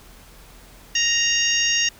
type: harmonic tone with a mistuned harmonic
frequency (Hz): 933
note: A#5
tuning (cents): +1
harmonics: 2 / 3 / 4 / 5 / 6 / 7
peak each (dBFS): -25 / -21 / -30 / -33 / -23 / -26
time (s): 0.95-1.89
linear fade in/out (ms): 5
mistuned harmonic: 5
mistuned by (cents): +25
effects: added 43 Hz sine -48 dBFS peak until 1.99 s + pink hiss -48 dBFS RMS until 1.99 s